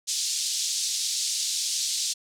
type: band-pass noise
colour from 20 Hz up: pink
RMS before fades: -28 dBFS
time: 0.07-2.14 s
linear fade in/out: 20 ms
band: 4100 to 8200 Hz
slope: 24 dB/octave
effects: none